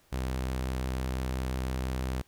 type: tone with vibrato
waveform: sawtooth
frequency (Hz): 64.3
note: C2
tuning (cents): -30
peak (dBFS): -26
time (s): 0.12-2.22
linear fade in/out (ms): 10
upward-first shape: sine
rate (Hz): 5.8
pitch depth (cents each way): 10
effects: pink hiss -64 dBFS RMS until 2.27 s